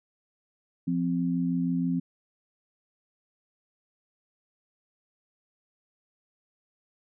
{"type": "tone pair together", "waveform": "sine", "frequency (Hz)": [173.54, 259.8], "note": ["F3", "C4"], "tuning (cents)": [-11, -12], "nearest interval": "perfect fifth", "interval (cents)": 699, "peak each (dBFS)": -27, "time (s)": [0.87, 2], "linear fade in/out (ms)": 10, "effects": []}